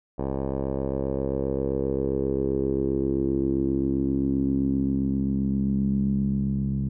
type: tone with low-pass filter sweep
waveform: 10% pulse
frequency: 67.6 Hz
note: C#2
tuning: 43 cents flat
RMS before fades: -25 dBFS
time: 0.18-6.89 s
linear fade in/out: 10 ms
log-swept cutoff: 670 to 170 Hz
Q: 4.4
effects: none